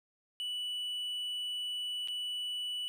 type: tone with dropouts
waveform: triangle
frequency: 2960 Hz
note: F#7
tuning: in tune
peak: -33 dBFS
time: 0.4-2.88 s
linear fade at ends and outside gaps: 0 ms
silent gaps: 2.075-2.084 s
effects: none